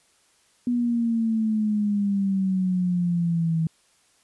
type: exponential sweep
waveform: sine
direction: down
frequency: 244.8 to 160.4 Hz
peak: -20 dBFS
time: 0.67-3.67 s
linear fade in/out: 2 ms
effects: white hiss -62 dBFS RMS until 4.23 s + resampled to 24000 Hz